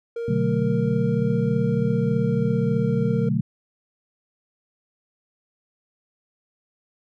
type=tone with pitch glide; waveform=triangle; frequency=466.2 to 462.2 Hz; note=A#4 to A#4; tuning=0 to -15 cents; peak=-24 dBFS; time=0.16-3.29 s; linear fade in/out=5 ms; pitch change=-15 cents; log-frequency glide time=1.52-2.92 s
type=chord; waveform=sine; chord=B minor seventh; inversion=none; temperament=equal; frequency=123.47 / 146.83 / 185 / 220 Hz; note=B2 / D3 / F#3 / A3; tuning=0 / 0 / 0 / 0 cents; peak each=-25 dBFS; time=0.28-3.41 s; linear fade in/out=5 ms
effects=none